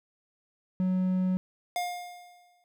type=tone; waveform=triangle; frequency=185 Hz; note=F#3; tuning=in tune; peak=-22 dBFS; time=0.8-1.37 s; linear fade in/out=0 ms
type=tone with exponential decay; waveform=square; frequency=710 Hz; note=F5; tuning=28 cents sharp; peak=-27 dBFS; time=1.76-2.64 s; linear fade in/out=1 ms; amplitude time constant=190 ms
effects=none

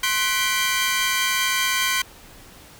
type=tone cluster; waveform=sawtooth; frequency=1056 / 1500 / 1966 / 2349 / 3173 Hz; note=C6 / F#6 / B6 / D7 / G7; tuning=+16 / +23 / -8 / 0 / +20 cents; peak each=-23 dBFS; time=0.03-2.02 s; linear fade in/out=5 ms; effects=pink hiss -46 dBFS RMS until 2.79 s

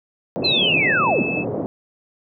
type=band-pass noise; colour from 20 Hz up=white; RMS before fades=-25 dBFS; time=0.36-1.66 s; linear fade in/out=0 ms; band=110 to 580 Hz; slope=24 dB/octave
type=tone; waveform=sine; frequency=2611 Hz; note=E7; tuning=17 cents flat; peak=-23 dBFS; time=0.42-1.45 s; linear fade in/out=50 ms
type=linear sweep; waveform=sine; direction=down; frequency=4186 to 140 Hz; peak=-16 dBFS; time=0.44-1.23 s; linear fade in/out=10 ms
effects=none

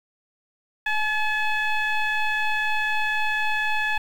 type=tone with frequency modulation; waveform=sine; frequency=858 Hz; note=A5; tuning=44 cents flat; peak=-19 dBFS; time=0.86-3.98 s; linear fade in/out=5 ms; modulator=856 Hz; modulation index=2.2; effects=tanh soft clip ceiling -17 dBFS + 8-bit

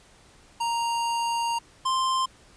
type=tone pair in turn; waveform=square; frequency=932.3 / 1046.5 Hz; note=A#5 / C6; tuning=0 / 0 cents; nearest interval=major second; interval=200 cents; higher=second; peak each=-25 / -23 dBFS; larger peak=second; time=0.6-1.59 / 1.85-2.26 s; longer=first; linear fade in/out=10 ms; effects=pink hiss -55 dBFS RMS until 2.56 s + resampled to 22050 Hz

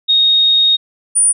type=tone pair in turn; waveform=sine; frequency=3729 / 9396 Hz; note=A#7 / D9; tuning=0 / 0 cents; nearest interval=octave + major third; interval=1600 cents; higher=second; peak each=-8 dBFS; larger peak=neither; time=0.08-0.77 / 1.15-1.33 s; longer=first; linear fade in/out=20 ms; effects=none

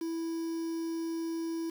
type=tone with quantisation; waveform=triangle; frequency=329.6 Hz; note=E4; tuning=in tune; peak=-30 dBFS; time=0.01-1.7 s; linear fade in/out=5 ms; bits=8; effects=none

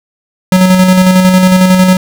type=tone with tremolo; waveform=square; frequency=185 Hz; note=F#3; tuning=in tune; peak=-3 dBFS; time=0.52-1.97 s; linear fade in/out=2 ms; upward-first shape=square; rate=11 Hz; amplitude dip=35%; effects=none

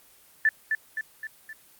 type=tone with echo; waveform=sine; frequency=1759 Hz; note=A6; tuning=1 cent flat; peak=-17 dBFS; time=0.45-0.49 s; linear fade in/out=2 ms; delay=260 ms; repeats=4; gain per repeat=-5 dB; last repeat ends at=1.53 s; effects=white hiss -56 dBFS RMS until 1.79 s + Opus 24 kbps

